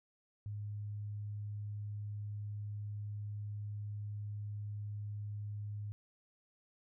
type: tone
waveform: sine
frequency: 103.83 Hz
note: G#2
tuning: in tune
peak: -39 dBFS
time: 0.46-5.92 s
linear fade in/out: 0 ms
effects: none